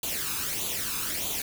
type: noise with flanger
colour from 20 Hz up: white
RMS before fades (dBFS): -31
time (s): 0.03-1.42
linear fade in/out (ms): 2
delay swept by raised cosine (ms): 0.28 to 0.8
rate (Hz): 1.6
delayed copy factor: +0.65
effects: none